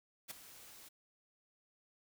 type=noise with ADSR envelope; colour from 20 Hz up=white; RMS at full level=-43 dBFS; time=0.28-0.89 s; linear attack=28 ms; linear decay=10 ms; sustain=-13 dB; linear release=11 ms; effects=none